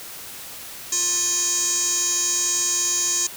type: tone with band-pass filter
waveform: square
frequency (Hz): 352.2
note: F4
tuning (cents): +15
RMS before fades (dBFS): -22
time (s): 0.92-3.27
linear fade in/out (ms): 5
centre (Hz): 6600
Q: 7.5
effects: white hiss -37 dBFS RMS until 3.36 s